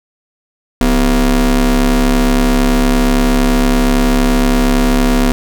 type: ring-modulated tone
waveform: 40% pulse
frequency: 141.4 Hz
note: C#3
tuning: 35 cents sharp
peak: -5 dBFS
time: 0.81-5.32 s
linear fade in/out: 0 ms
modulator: 107 Hz
effects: none